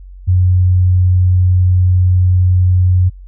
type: tone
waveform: sine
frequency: 91.1 Hz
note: F#2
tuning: 26 cents flat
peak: -7 dBFS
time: 0.27-3.1 s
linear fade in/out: 20 ms
effects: added 46 Hz sine -31 dBFS peak until 3.27 s